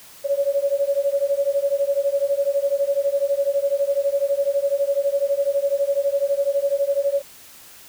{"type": "beating tone pair", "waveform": "sine", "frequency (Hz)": [554.4, 566.4], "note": ["C#5", "C#5"], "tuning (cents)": [0, 37], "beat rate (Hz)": 12, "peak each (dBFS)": -21, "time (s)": [0.24, 7.22], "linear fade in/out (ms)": 20, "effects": ["white hiss -45 dBFS RMS until 7.88 s"]}